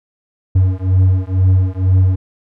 triangle beating tone pair, 92.5 / 94.6 Hz, F#2 / F#2, 0 / +39 cents, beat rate 2.1 Hz, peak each -11 dBFS, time 0.55-2.16 s, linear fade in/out 10 ms, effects none

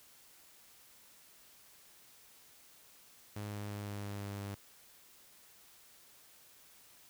sawtooth tone with pitch steps, 103.83 / 103.23 / 102.64 / 102.05 / 101.46 / 100.87 / 100.29 Hz, G#2 / G#2 / G#2 / G#2 / G#2 / G2 / G2, 0 / -10 / -20 / -30 / -40 / +50 / +40 cents, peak -36 dBFS, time 3.36-4.55 s, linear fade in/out 5 ms, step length 170 ms, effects white hiss -61 dBFS RMS until 7.09 s

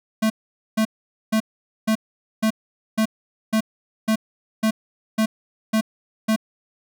square tone bursts, 219.4 Hz, A3, 5 cents flat, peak -17 dBFS, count 12, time 0.22-6.362 s, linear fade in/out 10 ms, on 81 ms, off 470 ms, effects none

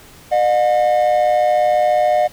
triangle tone pair together, 606.7 / 721 Hz, D#5 / F#5, -44 / -45 cents, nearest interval minor third, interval 299 cents, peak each -12 dBFS, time 0.31-2.28 s, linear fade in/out 20 ms, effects tanh soft clip ceiling -5 dBFS + pink hiss -43 dBFS RMS until 2.32 s

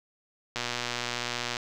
click train, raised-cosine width 0.2 ms, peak -13 dBFS, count 123, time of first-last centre 0.56-1.568 s, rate 121 Hz, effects none

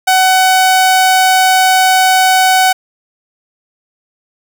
sawtooth tone, 750 Hz, F#5, 23 cents sharp, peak -3 dBFS, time 0.07-2.73 s, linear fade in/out 10 ms, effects none

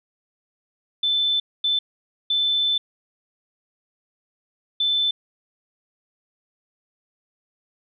sine tone bursts at uneven times, 3525 Hz, A7, 2 cents sharp, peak -18 dBFS, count 4, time 1.03-1.4 / 1.64-1.79 / 2.3-2.78 / 4.8-5.11 s, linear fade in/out 5 ms, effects none

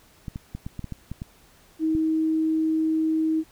clicks, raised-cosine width 5 ms, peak -20 dBFS, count 10, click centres 0.282 / 0.359 / 0.55 / 0.665 / 0.793 / 0.843 / 0.923 / 1.116 / 1.219 / 1.951 s
sine tone, 317.4 Hz, D#4, 35 cents sharp, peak -20 dBFS, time 1.79-3.44 s, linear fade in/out 50 ms
effects pink hiss -56 dBFS RMS until 3.51 s

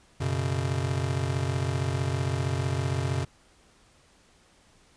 square chord, F# suspended fourth, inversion none, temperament just, 92.5 / 123.33 / 138.75 Hz, F#2 / B2 / C#3, 0 / -2 / +2 cents, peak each -31 dBFS, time 0.2-3.25 s, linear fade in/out 10 ms, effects pink hiss -60 dBFS RMS until 4.96 s + resampled to 22050 Hz

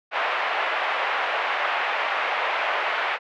pink band-pass noise, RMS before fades -25 dBFS, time 0.11-3.19 s, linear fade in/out 50 ms, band 630 to 2700 Hz, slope 24 dB/octave, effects none

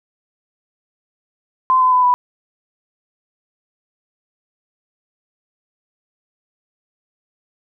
sine tone with pitch steps, 1032 / 1017.2 / 1002.6 / 988.2 Hz, C6 / C6 / B5 / B5, -24 / -49 / +26 / +1 cents, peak -10 dBFS, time 1.7-2.14 s, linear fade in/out 0 ms, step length 110 ms, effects none

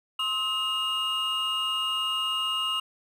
triangle tone cluster, 1056 / 1279 / 2842 Hz, C6 / D#6 / F7, +16 / +47 / +30 cents, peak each -34 / -31 / -25 dBFS, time 0.19-2.8 s, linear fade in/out 5 ms, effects none

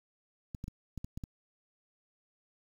clicks, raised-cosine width 5 ms, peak -27 dBFS, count 7, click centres 0.548 / 0.641 / 0.681 / 0.977 / 1.045 / 1.175 / 1.238 s, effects 9-bit

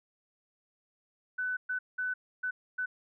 sine tone bursts at uneven times, 1500 Hz, F#6, 23 cents sharp, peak -30 dBFS, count 5, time 1.38-1.57 / 1.69-1.79 / 1.98-2.14 / 2.43-2.51 / 2.78-2.86 s, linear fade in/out 10 ms, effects none

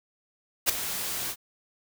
white noise with ADSR envelope, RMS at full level -19 dBFS, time 0.66-1.36 s, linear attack 32 ms, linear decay 8 ms, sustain -13 dB, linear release 63 ms, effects none

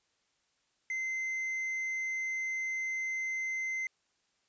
sine tone with tanh clipping, 2070 Hz, C7, 19 cents flat, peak -33 dBFS, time 0.9-3.87 s, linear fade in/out 2 ms, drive 4 dB, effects white hiss -75 dBFS RMS until 4.48 s + resampled to 16000 Hz

